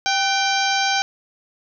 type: harmonic tone with a mistuned harmonic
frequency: 787 Hz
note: G5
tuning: 7 cents sharp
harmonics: 1 / 2 / 3 / 4 / 5 / 6 / 7 / 8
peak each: -21 / -24 / -26 / -27 / -28 / -29 / -29 / -30 dBFS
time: 0.06-1.02 s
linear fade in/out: 0 ms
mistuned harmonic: 2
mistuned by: -67 cents
effects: none